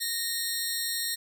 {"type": "tone cluster", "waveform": "15% pulse", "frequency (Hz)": [1855, 4107, 4298], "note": ["A#6", "C8", "C8"], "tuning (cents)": [-9, -33, 46], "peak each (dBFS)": -27, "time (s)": [0, 1.16], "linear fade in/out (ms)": 20, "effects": []}